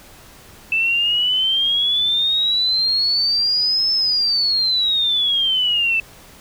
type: exponential two-way sweep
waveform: sine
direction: up then down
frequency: 2637 to 5274 to 2637 Hz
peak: -15 dBFS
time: 0.72-6 s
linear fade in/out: 2 ms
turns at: 3.92 s
effects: pink hiss -44 dBFS RMS until 6.4 s